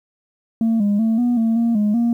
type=tone with pitch steps; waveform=sine; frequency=226.4 / 204.1 / 224 / 242.5 / 226.1 / 232.5 / 208.8 / 235.2 Hz; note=A3 / G#3 / A3 / B3 / A3 / A#3 / G#3 / A#3; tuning=+50 / -30 / +31 / -31 / +47 / -4 / +10 / +16 cents; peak=-12 dBFS; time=0.61-2.13 s; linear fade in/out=2 ms; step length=190 ms; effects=tanh soft clip ceiling -13 dBFS + 9-bit